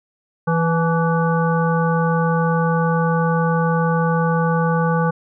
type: harmonic tone with a mistuned harmonic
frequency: 164.81 Hz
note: E3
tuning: in tune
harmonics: 1 / 3 / 5 / 7 / 9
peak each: -17 / -22 / -24 / -25 / -27 dBFS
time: 0.47-5.11 s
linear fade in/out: 10 ms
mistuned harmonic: 5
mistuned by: +56 cents
effects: none